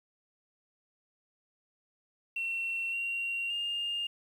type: tone with pitch steps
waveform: sine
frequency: 2716 / 2754 / 2818 Hz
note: F7 / F7 / F7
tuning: -49 / -25 / +15 cents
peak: -30 dBFS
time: 2.36-4.07 s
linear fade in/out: 5 ms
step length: 570 ms
effects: tanh soft clip ceiling -26 dBFS + 10-bit